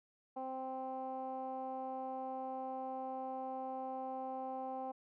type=tone with low-pass filter; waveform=15% pulse; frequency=261.6 Hz; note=C4; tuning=in tune; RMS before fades=-42 dBFS; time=0.36-4.92 s; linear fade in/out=10 ms; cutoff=800 Hz; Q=3.1; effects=none